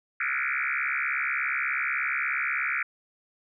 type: tone with frequency modulation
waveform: sine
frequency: 1864 Hz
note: A#6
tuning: 1 cent flat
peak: -25 dBFS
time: 0.2-2.83 s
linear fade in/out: 5 ms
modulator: 68.3 Hz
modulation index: 7.7
effects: none